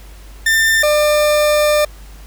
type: tone pair in turn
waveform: 40% pulse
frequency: 1793 / 598.3 Hz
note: A6 / D5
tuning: +32 / +32 cents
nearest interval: octave + perfect fifth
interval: 1900 cents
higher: first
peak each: -10 dBFS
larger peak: neither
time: 0.46-0.83 / 0.83-1.85 s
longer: second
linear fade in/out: 5 ms
effects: added 50 Hz sine -34 dBFS peak until 2.26 s + pink hiss -44 dBFS RMS until 2.26 s